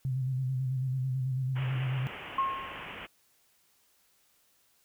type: tone with vibrato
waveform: sine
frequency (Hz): 130.2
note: C3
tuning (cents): -8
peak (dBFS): -28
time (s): 0.05-2.07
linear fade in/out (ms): 0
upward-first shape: square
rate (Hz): 9.1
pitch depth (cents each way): 39
type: low-pass noise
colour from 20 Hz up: white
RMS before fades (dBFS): -43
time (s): 1.55-3.07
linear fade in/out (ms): 20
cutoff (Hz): 3100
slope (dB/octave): 96
type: tone with exponential decay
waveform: sine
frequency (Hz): 1076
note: C6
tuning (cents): +48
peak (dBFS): -23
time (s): 2.38-2.98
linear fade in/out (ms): 5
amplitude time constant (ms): 130
effects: white hiss -68 dBFS RMS until 4.84 s